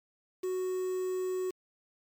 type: tone with quantisation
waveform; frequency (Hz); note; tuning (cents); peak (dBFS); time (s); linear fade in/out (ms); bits
triangle; 370; F#4; 0; -28; 0.43-1.51; 10; 8
effects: MP3 96 kbps